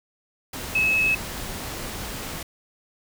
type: tone in noise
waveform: sine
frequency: 2585 Hz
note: E7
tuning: 34 cents flat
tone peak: -18 dBFS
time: 0.75-1.15 s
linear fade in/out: 5 ms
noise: pink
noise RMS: -33 dBFS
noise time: 0.53-2.43 s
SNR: +12 dB
effects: none